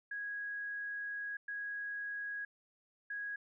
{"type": "tone bursts at uneven times", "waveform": "sine", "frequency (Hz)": 1655, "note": "G#6", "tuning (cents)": -6, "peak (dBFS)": -38, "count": 3, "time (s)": [[0.11, 1.37], [1.48, 2.45], [3.1, 3.36]], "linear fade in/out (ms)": 5, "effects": []}